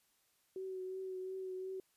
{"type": "tone with vibrato", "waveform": "sine", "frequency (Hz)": 375.6, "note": "F#4", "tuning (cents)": 26, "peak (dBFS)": -40, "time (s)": [0.56, 1.8], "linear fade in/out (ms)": 2, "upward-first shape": "triangle", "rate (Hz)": 2.8, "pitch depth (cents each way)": 25, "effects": ["white hiss -75 dBFS RMS until 1.96 s", "resampled to 32000 Hz"]}